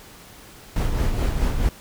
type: noise with tremolo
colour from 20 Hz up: brown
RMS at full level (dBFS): -19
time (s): 0.76-1.69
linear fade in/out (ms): 2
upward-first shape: sine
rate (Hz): 4.7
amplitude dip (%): 45
effects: pink hiss -45 dBFS RMS until 1.8 s